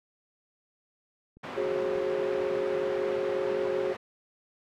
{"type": "clicks", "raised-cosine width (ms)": 3, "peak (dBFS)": [-40, -38], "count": 2, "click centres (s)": [1.37, 1.959]}
{"type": "band-pass noise", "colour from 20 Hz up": "pink", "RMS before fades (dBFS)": -39, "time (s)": [1.43, 3.97], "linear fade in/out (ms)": 10, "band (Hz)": [230, 2000], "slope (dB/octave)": 12}
{"type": "chord", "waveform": "sine", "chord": "F# suspended second", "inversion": "none", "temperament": "equal with one note detuned", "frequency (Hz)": [370, 415.3, 540.5], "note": ["F#4", "G#4", "C#5"], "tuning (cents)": [0, 0, -44], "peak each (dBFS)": -31, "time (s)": [1.56, 3.94], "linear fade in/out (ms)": 20}
{"effects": []}